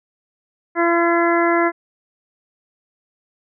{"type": "harmonic tone", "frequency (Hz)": 340, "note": "F4", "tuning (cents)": -46, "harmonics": [1, 2, 3, 4, 5, 6], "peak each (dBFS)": [-17, -20, -22, -23, -24, -25], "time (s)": [0.75, 1.72], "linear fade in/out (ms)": 50, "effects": []}